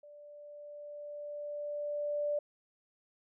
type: tone with level ramp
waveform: sine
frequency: 587 Hz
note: D5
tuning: 1 cent flat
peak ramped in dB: -51 to -29 dBFS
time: 0.03-2.39 s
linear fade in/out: 5 ms
effects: none